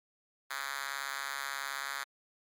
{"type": "tone with high-pass filter", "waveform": "5% pulse", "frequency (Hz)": 138.59, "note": "C#3", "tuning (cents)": 0, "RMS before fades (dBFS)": -38, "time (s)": [0.5, 2.04], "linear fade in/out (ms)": 10, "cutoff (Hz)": 1500, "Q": 1.3, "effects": ["MP3 96 kbps"]}